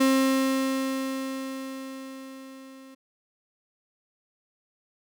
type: tone with level ramp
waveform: 35% pulse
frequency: 266.1 Hz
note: C4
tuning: 29 cents sharp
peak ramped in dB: -16 to -44 dBFS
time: 0-2.95 s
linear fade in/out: 10 ms
effects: none